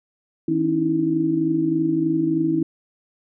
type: tone cluster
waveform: sine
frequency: 158.8 / 272.5 / 301.5 / 324.8 Hz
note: D#3 / C#4 / D4 / E4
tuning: +36 / -29 / +46 / -26 cents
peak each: -27 / -26 / -28 / -19 dBFS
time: 0.48-2.63 s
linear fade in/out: 5 ms
effects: none